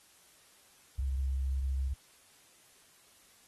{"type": "tone", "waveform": "sine", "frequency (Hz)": 66.8, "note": "C2", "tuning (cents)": 36, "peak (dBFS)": -29, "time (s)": [0.98, 1.94], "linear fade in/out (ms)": 10, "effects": ["white hiss -62 dBFS RMS until 3.47 s", "AAC 32 kbps"]}